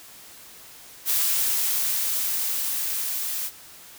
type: noise with level ramp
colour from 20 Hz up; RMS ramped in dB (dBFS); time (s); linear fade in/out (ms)
blue; -22 to -29; 1.05-3.51; 50
effects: white hiss -46 dBFS RMS until 3.98 s